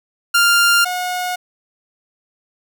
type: tone pair in turn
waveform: sawtooth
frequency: 1396.9 / 724.3 Hz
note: F6 / F#5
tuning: 0 / -37 cents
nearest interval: major seventh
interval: 1137 cents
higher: first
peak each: -7 / -16 dBFS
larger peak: first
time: 0.34-0.85 / 0.85-1.36 s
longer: neither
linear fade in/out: 10 ms
effects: none